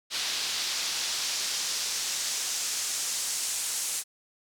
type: noise with band-pass filter sweep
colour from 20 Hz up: pink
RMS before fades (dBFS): -31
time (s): 0.1-4.04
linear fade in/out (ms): 50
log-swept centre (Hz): 4300 to 8100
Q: 1.4
effects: none